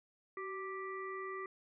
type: harmonic tone with a mistuned harmonic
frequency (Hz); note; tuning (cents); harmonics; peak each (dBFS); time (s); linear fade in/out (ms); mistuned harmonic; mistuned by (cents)
392; G4; 0; 1 / 3 / 5 / 6; -43 / -44 / -47 / -60; 0.37-1.46; 2; 1; -52
effects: none